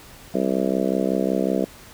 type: harmonic tone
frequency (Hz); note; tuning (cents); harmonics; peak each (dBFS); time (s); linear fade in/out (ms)
65.41; C2; 0; 3 / 4 / 5 / 6 / 7 / 8 / 9 / 10; -25 / -26 / -27 / -28 / -28 / -29 / -30 / -30; 0.34-1.65; 5
effects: pink hiss -45 dBFS RMS until 1.93 s